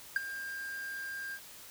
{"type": "tone with ADSR envelope", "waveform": "triangle", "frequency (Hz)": 1600, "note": "G6", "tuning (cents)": 35, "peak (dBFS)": -21, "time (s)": [0.16, 1.4], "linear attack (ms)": 3, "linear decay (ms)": 16, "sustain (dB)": -15, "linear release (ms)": 65, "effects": ["white hiss -51 dBFS RMS until 1.7 s"]}